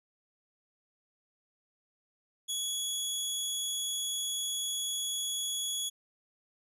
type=tone; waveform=20% pulse; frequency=3364 Hz; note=G#7; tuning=22 cents sharp; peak=-26 dBFS; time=2.48-5.9 s; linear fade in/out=20 ms; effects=none

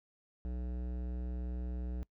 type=tone with hard clipping; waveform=sine; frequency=61.3 Hz; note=B1; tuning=12 cents flat; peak=-38 dBFS; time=0.45-2.03 s; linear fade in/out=0 ms; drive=15 dB; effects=noise-tail reverb RT60 0.1 s tail -23 dB re dry

